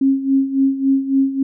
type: tone with tremolo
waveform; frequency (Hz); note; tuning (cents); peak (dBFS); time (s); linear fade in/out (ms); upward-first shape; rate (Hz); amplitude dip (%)
sine; 270.5; C#4; -42; -10; 0.01-1.43; 5; sine; 3.6; 75
effects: none